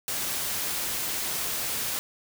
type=noise; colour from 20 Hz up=white; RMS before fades=-30 dBFS; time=0.08-1.99 s; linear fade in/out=0 ms; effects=none